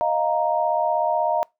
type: chord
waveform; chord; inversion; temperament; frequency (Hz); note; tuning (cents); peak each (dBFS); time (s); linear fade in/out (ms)
sine; Eb suspended second; none; equal; 622.3 / 698.5 / 932.3; Eb5 / F5 / Bb5; 0 / 0 / 0; -23; 0.01-1.43; 0
effects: noise-tail reverb RT60 0.2 s tail -25 dB re dry